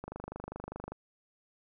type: click train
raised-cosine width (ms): 1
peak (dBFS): -26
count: 23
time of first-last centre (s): 0.04-0.92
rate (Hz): 25
effects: none

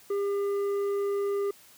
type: tone with tanh clipping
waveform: sine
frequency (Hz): 401.4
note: G4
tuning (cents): +41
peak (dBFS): -27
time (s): 0.1-1.51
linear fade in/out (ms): 5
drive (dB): 7
effects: white hiss -55 dBFS RMS until 1.77 s

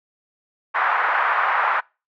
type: band-pass noise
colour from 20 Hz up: pink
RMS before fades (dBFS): -20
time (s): 0.74-1.81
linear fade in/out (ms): 20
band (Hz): 890 to 1700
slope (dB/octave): 24
effects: noise-tail reverb RT60 0.3 s tail -26 dB re dry

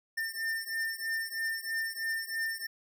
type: beating tone pair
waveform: square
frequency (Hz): 1800 / 1803.1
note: A6 / A6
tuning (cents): +39 / +42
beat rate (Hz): 3.1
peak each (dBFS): -37 / -35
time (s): 0.17-2.67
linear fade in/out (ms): 10
effects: none

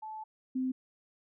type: tone pair in turn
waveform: sine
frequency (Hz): 869 / 258.4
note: A5 / C4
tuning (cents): -22 / -21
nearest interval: octave + major sixth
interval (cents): 2099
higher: first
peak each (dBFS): -39 / -29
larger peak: second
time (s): 0.02-0.24 / 0.55-0.72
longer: first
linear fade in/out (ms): 10
effects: none

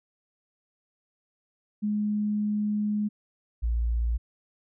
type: tone pair in turn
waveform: sine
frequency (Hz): 209.4 / 57.83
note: G#3 / A#1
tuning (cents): +15 / -13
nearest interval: octave + minor seventh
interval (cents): 2228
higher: first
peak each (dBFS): -24 / -23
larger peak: second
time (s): 1.82-3.09 / 3.62-4.18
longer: first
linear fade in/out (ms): 20
effects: none

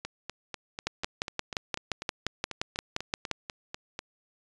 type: two click trains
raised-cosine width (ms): 0.2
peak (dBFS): -11 / -18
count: 15 / 17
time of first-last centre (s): 0.87-3.313 / 0.05-3.991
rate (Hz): 5.73 / 4.06
effects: resampled to 22050 Hz

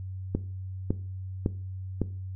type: click train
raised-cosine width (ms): 3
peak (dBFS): -12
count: 4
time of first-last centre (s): 0.35-2.017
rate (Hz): 1.8
effects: noise-tail reverb RT60 0.4 s tail -17 dB re dry + added 94 Hz sine -34 dBFS peak until 2.35 s

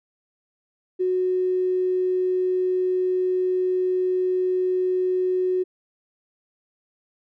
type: tone with tanh clipping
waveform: triangle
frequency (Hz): 367.9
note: F#4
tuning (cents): -10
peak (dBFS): -19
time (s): 0.99-5.64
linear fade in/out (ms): 20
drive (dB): 3
effects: none

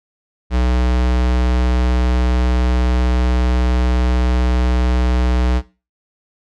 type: tone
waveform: square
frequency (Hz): 61.8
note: B1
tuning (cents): +2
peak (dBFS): -14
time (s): 0.5-5.62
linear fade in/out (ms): 50
effects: noise-tail reverb RT60 0.3 s tail -17 dB re dry + low-pass 5000 Hz 12 dB/octave

